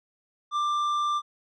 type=tone with tanh clipping; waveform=triangle; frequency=1184 Hz; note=D6; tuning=14 cents sharp; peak=-25 dBFS; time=0.51-1.22 s; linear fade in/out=50 ms; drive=12 dB; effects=none

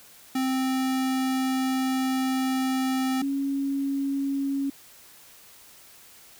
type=tone pair in turn; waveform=square / sine; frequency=261.6 / 276.1 Hz; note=C4 / C#4; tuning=0 / -7 cents; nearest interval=minor second; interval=93 cents; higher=second; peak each=-24 dBFS; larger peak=neither; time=0.35-3.22 / 3.22-4.7 s; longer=first; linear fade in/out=5 ms; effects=white hiss -51 dBFS RMS until 6.39 s

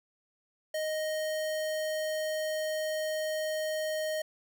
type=tone; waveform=square; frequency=622.3 Hz; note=D#5; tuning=in tune; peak=-31 dBFS; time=0.74-4.22 s; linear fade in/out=5 ms; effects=none

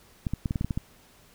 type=clicks; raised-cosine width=5 ms; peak=-15 dBFS; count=9; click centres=0.268 / 0.336 / 0.458 / 0.509 / 0.558 / 0.611 / 0.646 / 0.708 / 0.775 s; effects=pink hiss -57 dBFS RMS until 1.34 s

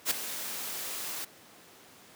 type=noise with ADSR envelope; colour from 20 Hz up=white; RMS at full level=-25 dBFS; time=0.05-1.25 s; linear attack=59 ms; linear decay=8 ms; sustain=-12 dB; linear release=9 ms; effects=pink hiss -54 dBFS RMS until 2.15 s + high-pass 200 Hz 12 dB/octave

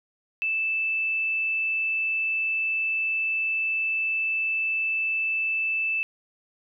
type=tone; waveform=sine; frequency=2637 Hz; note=E7; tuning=in tune; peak=-23 dBFS; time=0.42-6.03 s; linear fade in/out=0 ms; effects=none

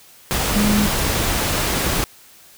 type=tone in noise; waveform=sine; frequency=207.7 Hz; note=G#3; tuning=in tune; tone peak=-15 dBFS; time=0.56-0.86 s; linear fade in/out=0 ms; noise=pink; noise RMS=-20 dBFS; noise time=0.31-2.04 s; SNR=+2 dB; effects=white hiss -47 dBFS RMS until 2.57 s

